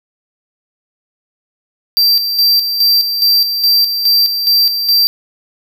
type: tone with tremolo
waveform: square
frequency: 4699 Hz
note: D8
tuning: in tune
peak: -8 dBFS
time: 1.97-5.07 s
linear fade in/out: 0 ms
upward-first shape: square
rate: 2.4 Hz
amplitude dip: 55%
effects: none